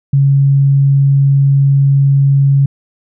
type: tone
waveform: sine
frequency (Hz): 138.59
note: C#3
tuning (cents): 0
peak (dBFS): -6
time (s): 0.13-2.66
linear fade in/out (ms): 5
effects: none